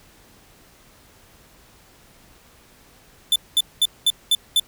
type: tone bursts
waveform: 45% pulse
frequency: 3520 Hz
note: A7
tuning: in tune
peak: -14 dBFS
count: 6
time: 3.32-4.598 s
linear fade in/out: 2 ms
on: 38 ms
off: 210 ms
effects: pink hiss -52 dBFS RMS until 4.67 s